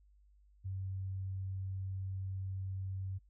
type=tone; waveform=sine; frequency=95.4 Hz; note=G2; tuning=47 cents flat; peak=-37 dBFS; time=0.64-3.19 s; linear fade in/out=20 ms; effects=noise-tail reverb RT60 0.1 s tail -26 dB re dry + added 50 Hz sine -62 dBFS peak until 3.29 s